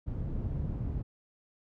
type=low-pass noise; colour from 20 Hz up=white; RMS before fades=-34 dBFS; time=0.06-1.03 s; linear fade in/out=20 ms; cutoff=120 Hz; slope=12 dB/octave; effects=none